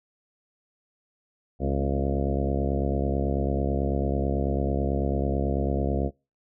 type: harmonic tone with a mistuned harmonic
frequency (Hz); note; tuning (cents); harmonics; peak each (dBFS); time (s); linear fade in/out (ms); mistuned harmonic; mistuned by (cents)
69.1; C#2; -5; 1 / 2 / 3 / 4 / 5 / 6 / 7 / 8 / 9 / 10; -27 / -30 / -32 / -33 / -34 / -35 / -35 / -36 / -37 / -37; 1.59-6.11; 50; 4; -40
effects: noise-tail reverb RT60 0.3 s tail -26 dB re dry